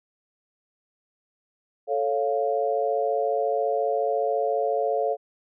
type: chord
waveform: sine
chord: A augmented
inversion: none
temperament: equal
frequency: 440 / 554.4 / 698.5 Hz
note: A4 / C#5 / E#5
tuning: 0 / 0 / 0 cents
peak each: -26 dBFS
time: 1.87-5.17 s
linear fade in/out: 50 ms
effects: none

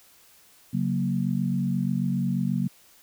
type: chord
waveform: sine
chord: F# major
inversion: second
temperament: equal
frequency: 138.59 / 185 / 233.1 Hz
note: C#3 / F#3 / A#3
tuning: 0 / 0 / 0 cents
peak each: -28 / -26 / -28 dBFS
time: 0.73-2.68 s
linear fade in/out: 10 ms
effects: white hiss -56 dBFS RMS until 3.02 s

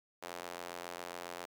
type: tone with high-pass filter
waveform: sawtooth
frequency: 87.31 Hz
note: F2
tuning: in tune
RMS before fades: -45 dBFS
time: 0.22-1.46 s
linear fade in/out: 10 ms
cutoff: 580 Hz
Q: 1
effects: none

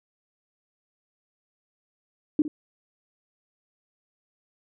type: tone with echo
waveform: sine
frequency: 301.9 Hz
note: D4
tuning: 48 cents sharp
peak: -16 dBFS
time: 2.39-2.42 s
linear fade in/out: 2 ms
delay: 60 ms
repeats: 1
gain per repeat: -13 dB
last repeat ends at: 2.48 s
effects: none

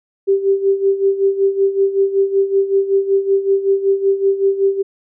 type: tone with tremolo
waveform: sine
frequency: 392 Hz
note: G4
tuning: in tune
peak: -9 dBFS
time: 0.27-4.83 s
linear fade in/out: 20 ms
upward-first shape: sine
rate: 5.3 Hz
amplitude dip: 75%
effects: none

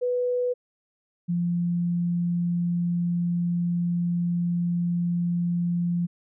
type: tone pair in turn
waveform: sine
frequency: 493.9 / 173.46 Hz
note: B4 / F3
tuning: 0 / -11 cents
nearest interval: octave + tritone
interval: 1811 cents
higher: first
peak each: -22 dBFS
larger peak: neither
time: 0.01-0.54 / 1.28-6.07 s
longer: second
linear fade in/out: 20 ms
effects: none

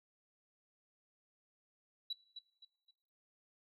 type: tone with echo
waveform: sine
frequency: 3930 Hz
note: B7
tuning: 9 cents flat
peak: -36 dBFS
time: 2.1-2.13 s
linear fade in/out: 5 ms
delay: 260 ms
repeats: 3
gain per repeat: -9 dB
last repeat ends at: 2.91 s
effects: noise-tail reverb RT60 0.7 s tail -19 dB re dry + tanh soft clip ceiling -32 dBFS

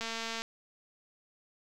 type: click train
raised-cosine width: 0.2 ms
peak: -20 dBFS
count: 94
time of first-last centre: 0.01-0.42 s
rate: 227 Hz
effects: 10-bit

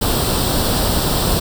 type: noise with comb filter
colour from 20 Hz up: pink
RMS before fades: -17 dBFS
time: 0.01-1.4 s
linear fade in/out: 10 ms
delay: 0.23 ms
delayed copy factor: +0.65
effects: none

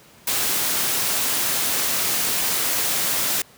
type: noise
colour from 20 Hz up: white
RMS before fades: -22 dBFS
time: 0.27-3.42 s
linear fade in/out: 5 ms
effects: pink hiss -50 dBFS RMS until 3.57 s + high-pass 100 Hz 12 dB/octave

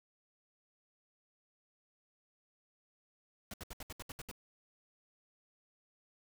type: noise bursts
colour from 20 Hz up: pink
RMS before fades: -45 dBFS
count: 9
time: 3.51-4.314 s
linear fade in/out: 2 ms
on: 28 ms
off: 69 ms
effects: none

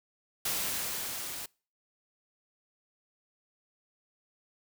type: noise with level ramp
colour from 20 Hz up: white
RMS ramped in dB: -31 to -40 dBFS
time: 0.45-1.46 s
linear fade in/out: 5 ms
effects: noise-tail reverb RT60 0.4 s tail -26 dB re dry

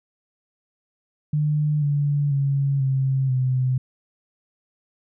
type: tone with pitch steps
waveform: sine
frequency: 150 / 144.39 / 138.99 / 133.79 / 128.78 Hz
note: D3 / D3 / C#3 / C3 / C3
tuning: +37 / -29 / +5 / +39 / -27 cents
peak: -18 dBFS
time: 1.33-3.78 s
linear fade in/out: 5 ms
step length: 490 ms
effects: none

